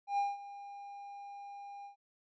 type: tone with ADSR envelope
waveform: triangle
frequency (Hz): 805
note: G5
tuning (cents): +46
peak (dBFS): -26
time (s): 0.07-1.96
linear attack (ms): 110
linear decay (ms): 190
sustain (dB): -17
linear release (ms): 110
effects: resampled to 16000 Hz

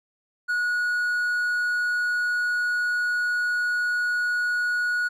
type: tone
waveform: triangle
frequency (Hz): 1457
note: F#6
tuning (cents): -27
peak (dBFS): -20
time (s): 0.48-5.09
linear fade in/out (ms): 20
effects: none

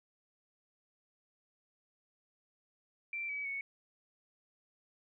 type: tone with pitch steps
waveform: sine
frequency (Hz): 2349 / 2282 / 2217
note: D7 / C#7 / C#7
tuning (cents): 0 / +50 / 0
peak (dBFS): -36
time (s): 3.13-3.61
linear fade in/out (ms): 2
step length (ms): 160
effects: none

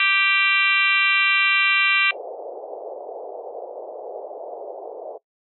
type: harmonic tone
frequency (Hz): 392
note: G4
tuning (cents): 0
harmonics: 3 / 4 / 5 / 6 / 7 / 8 / 9 / 10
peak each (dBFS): -26 / -26 / -26 / -20 / -21 / -27 / -32 / -32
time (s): 0-2.11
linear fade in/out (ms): 2
type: band-pass noise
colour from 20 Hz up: pink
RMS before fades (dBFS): -34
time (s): 2.11-5.18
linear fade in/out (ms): 10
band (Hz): 420 to 760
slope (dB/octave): 48
effects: noise-tail reverb RT60 0.1 s tail -20 dB re dry

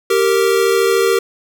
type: tone pair together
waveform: square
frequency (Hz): 389.9 / 463.7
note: G4 / A#4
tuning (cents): -9 / -9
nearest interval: minor third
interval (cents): 300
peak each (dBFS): -15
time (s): 0.1-1.19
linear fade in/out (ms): 5
effects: none

